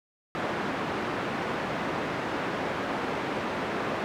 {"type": "band-pass noise", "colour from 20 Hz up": "pink", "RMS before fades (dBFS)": -31, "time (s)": [0.35, 4.04], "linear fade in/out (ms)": 0, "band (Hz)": [210, 1900], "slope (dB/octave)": 12, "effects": []}